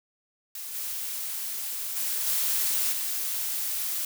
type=noise with level steps; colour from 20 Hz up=blue; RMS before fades=-37 / -33 / -29 / -26 / -30 dBFS; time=0.55-4.05 s; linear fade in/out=2 ms; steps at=0.74 / 1.96 / 2.26 / 2.92 s; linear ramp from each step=10 ms; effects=none